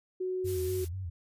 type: tone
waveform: sine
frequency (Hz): 370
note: F#4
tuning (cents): 0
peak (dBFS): -30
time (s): 0.2-0.85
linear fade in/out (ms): 10
type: noise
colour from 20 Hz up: blue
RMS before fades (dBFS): -42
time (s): 0.44-0.89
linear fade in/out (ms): 50
type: tone with vibrato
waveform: sine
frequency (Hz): 89.3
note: F2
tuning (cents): +39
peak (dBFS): -34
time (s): 0.44-1.1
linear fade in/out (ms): 10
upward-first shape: square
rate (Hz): 4.1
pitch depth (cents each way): 99
effects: resampled to 32000 Hz